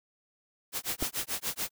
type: noise with tremolo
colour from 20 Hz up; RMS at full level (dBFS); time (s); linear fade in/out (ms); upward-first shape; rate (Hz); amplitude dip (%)
white; -31; 0.72-1.71; 50; sine; 6.9; 100
type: clicks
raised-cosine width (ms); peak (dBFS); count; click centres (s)
2; -19; 2; 1.024 / 1.027
effects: none